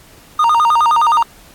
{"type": "tone with vibrato", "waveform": "triangle", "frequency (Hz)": 1067, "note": "C6", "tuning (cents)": 34, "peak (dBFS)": -7, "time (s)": [0.39, 1.23], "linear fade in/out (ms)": 5, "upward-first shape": "square", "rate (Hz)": 9.6, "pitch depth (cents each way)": 240, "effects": ["pink hiss -44 dBFS RMS until 1.54 s", "AAC 64 kbps"]}